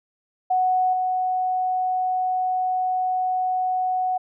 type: tone with level steps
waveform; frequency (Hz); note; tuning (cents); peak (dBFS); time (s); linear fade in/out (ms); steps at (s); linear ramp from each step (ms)
sine; 740; F#5; 0; -17 / -20; 0.5-4.18; 10; 0.93; 2
effects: none